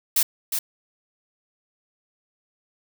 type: noise with echo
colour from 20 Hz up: blue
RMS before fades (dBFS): -19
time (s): 0.16-0.23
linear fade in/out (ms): 5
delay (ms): 360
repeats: 1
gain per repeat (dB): -6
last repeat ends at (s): 0.59
effects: none